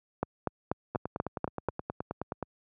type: two click trains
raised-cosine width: 1 ms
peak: -19 / -14 dBFS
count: 15 / 7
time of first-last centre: 0.95-2.427 / 0.23-1.686 s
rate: 9.48 / 4.12 Hz
effects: high-pass 80 Hz 12 dB/octave